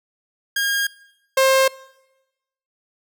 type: tone pair in turn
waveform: sawtooth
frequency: 1622 / 531.1 Hz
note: G#6 / C5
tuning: -41 / +26 cents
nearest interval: octave + perfect fifth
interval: 1933 cents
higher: first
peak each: -15 / -9 dBFS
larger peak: second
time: 0.56-0.87 / 1.37-1.68 s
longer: neither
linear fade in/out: 5 ms
effects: noise-tail reverb RT60 1.0 s tail -23 dB re dry